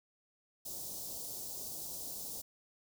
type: band-stop noise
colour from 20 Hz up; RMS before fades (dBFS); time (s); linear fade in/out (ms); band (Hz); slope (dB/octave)
white; -43; 0.65-2.42; 10; 760 to 4600; 24
effects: none